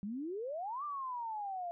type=exponential two-way sweep; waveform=sine; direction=up then down; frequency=191.4 to 1200 to 681 Hz; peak=-37 dBFS; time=0.03-1.71 s; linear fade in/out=0 ms; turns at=0.84 s; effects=none